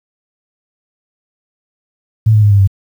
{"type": "tone with pitch steps", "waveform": "sine", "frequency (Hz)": [110, 106.68, 103.47, 100.35, 97.32], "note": ["A2", "G#2", "G#2", "G2", "G2"], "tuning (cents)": [0, 47, -6, 41, -12], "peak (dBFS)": -5, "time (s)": [2.26, 2.675], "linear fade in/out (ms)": 10, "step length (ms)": 83, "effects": ["7-bit"]}